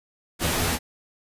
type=noise with comb filter; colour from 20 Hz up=pink; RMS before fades=-24 dBFS; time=0.39-0.79 s; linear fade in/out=50 ms; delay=12 ms; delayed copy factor=+0.7; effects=resampled to 32000 Hz